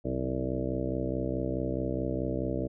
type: harmonic tone with a mistuned harmonic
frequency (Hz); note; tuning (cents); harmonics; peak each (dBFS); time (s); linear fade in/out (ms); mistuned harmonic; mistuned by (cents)
64.7; C2; -19; 1 / 2 / 3 / 4 / 5 / 6 / 7 / 8 / 9 / 10; -37 / -36 / -40 / -36 / -35 / -41 / -37 / -45 / -37 / -44; 0.04-2.68; 20; 3; -58
effects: none